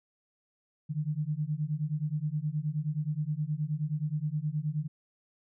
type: beating tone pair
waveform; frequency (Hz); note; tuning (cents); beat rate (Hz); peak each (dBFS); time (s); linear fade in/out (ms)
sine; 146.83 / 156.33; D3 / D#3; 0 / +9; 9.5; -32 / -32; 0.89-4.88; 20
effects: none